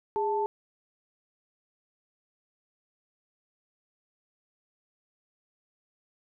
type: tone pair together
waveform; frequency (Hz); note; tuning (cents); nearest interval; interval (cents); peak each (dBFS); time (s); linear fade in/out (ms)
sine; 411.5 / 880; G#4 / A5; -16 / 0; octave + minor second; 1316; -28; 0.16-0.46; 0
effects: none